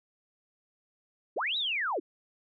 sine linear two-way sweep, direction up then down, 255.3 to 3951 to 255.3 Hz, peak -28 dBFS, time 1.36-2 s, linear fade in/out 10 ms, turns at 1.57 s, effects none

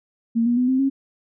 sine tone with pitch steps, 230 / 239.8 / 249.9 / 260.6 / 271.6 Hz, A#3 / A#3 / B3 / C4 / C#4, -23 / +49 / +21 / -7 / -35 cents, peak -16 dBFS, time 0.35-0.9 s, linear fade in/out 20 ms, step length 110 ms, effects none

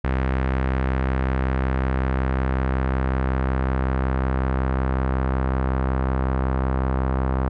sawtooth tone with low-pass filter sweep, 65.41 Hz, C2, in tune, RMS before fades -22 dBFS, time 0.04-7.49 s, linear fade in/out 5 ms, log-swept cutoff 1900 to 1200 Hz, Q 1.5, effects none

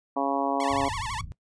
harmonic tone, 138.59 Hz, C#3, in tune, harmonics 2 / 3 / 4 / 5 / 6 / 7 / 8, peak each -29 / -35 / -32 / -30 / -32 / -31 / -34 dBFS, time 0.16-0.89 s, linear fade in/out 10 ms
sawtooth tone with vibrato, 987.8 Hz, B5, in tune, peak -27 dBFS, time 0.6-1.21 s, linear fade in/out 2 ms, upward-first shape sine, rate 12 Hz, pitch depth 240 cents each way
white low-pass noise, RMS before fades -38 dBFS, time 0.7-1.32 s, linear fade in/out 0 ms, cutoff 120 Hz, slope 24 dB/octave
effects noise-tail reverb RT60 0.1 s tail -19 dB re dry + resampled to 22050 Hz

